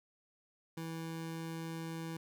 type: tone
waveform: 25% pulse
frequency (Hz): 163.6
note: E3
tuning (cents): -13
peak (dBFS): -36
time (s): 0.77-2.17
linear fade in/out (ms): 5
effects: none